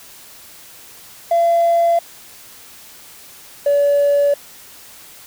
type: tone pair in turn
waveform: triangle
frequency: 680 / 571.8 Hz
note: F5 / D5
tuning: -46 / -46 cents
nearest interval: minor third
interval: 300 cents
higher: first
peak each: -8 dBFS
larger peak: neither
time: 1.31-1.99 / 3.66-4.34 s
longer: neither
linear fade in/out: 5 ms
effects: tanh soft clip ceiling -8 dBFS + white hiss -41 dBFS RMS until 5.26 s